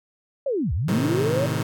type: linear two-way sweep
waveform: sine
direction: down then up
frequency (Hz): 581 to 62.7 to 581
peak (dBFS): -21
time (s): 0.46-1.46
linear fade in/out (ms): 5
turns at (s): 0.73
type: chord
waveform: sawtooth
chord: A diminished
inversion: none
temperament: just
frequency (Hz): 110 / 132 / 158.4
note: A2 / C3 / Eb3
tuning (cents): 0 / +16 / +31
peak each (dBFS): -23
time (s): 0.88-1.63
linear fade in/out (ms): 5
effects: none